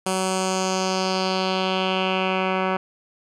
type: tone with low-pass filter sweep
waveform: 10% pulse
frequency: 187.9 Hz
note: F#3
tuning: 27 cents sharp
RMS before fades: -23 dBFS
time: 0.06-2.77 s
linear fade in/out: 5 ms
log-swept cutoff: 9400 to 1900 Hz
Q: 2.7
effects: none